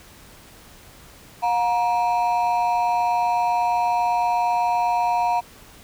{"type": "ring-modulated tone", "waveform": "triangle", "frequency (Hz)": 830.6, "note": "G#5", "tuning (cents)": 0, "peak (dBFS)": -13, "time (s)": [1.42, 5.41], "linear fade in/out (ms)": 20, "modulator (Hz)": 114, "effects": ["pink hiss -47 dBFS RMS until 5.83 s"]}